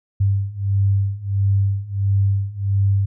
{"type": "beating tone pair", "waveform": "sine", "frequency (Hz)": [98, 99.5], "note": ["G2", "G2"], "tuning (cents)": [0, 26], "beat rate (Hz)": 1.5, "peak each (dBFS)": [-20, -18], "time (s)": [0.2, 3.06], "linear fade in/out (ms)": 10, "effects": []}